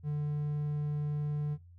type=tone; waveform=triangle; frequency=148.2 Hz; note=D3; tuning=16 cents sharp; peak=-28 dBFS; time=0.03-1.58 s; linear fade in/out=50 ms; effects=noise-tail reverb RT60 0.2 s tail -19 dB re dry + added 87 Hz sine -52 dBFS peak until 1.78 s